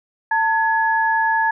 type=tone pair together; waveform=sine; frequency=895 / 1689.5 Hz; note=A5 / G#6; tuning=+29 / +29 cents; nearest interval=major seventh; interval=1100 cents; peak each=-17 / -19 dBFS; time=0.31-1.51 s; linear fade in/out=5 ms; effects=none